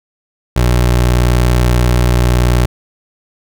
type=tone; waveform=25% pulse; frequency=60.8 Hz; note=B1; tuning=26 cents flat; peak=-5 dBFS; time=0.56-2.66 s; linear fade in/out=5 ms; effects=none